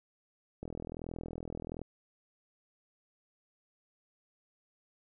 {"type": "click train", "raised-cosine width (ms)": 2, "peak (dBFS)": -27, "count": 50, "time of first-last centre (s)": [0.63, 1.816], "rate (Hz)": 41.3, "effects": []}